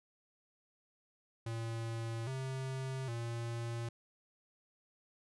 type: tone with pitch steps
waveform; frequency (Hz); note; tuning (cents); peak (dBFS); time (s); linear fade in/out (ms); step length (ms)
square; 114.5 / 132.2 / 116.9; A#2 / C3 / A#2; -31 / +18 / +5; -38; 1.46-3.89; 5; 810
effects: resampled to 24000 Hz